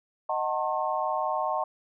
sine chord, D# diminished seventh, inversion none, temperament just, 622.3 / 746.7 / 896 / 1075.3 Hz, D#5 / F#5 / A5 / C6, 0 / +16 / +31 / +47 cents, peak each -31 dBFS, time 0.29-1.64 s, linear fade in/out 5 ms, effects none

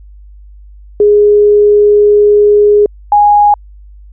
sine tone pair in turn, 414.7 / 826.5 Hz, G#4 / G#5, -3 / -9 cents, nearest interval octave, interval 1194 cents, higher second, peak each -3 dBFS, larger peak neither, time 1-2.86 / 3.12-3.54 s, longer first, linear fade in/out 2 ms, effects added 50 Hz sine -32 dBFS peak until 4.12 s

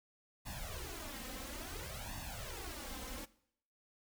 pink noise with flanger, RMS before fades -45 dBFS, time 0.45-3.26 s, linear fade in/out 20 ms, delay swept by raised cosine 1.1 to 3.9 ms, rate 0.58 Hz, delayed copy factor +1, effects noise-tail reverb RT60 0.7 s tail -20 dB re dry

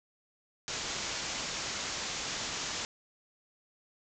white low-pass noise, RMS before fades -37 dBFS, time 0.68-2.85 s, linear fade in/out 0 ms, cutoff 7300 Hz, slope 96 dB/octave, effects none

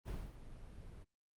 brown noise with ADSR envelope, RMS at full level -40 dBFS, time 0.05-1.05 s, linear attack 30 ms, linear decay 240 ms, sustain -12 dB, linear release 29 ms, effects Opus 32 kbps

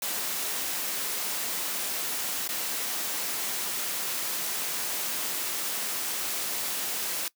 white noise with dropouts, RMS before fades -31 dBFS, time 0.02-7.28 s, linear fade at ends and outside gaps 2 ms, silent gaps 2.477-2.489 s, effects noise-tail reverb RT60 0.1 s tail -21 dB re dry + high-pass 200 Hz 12 dB/octave

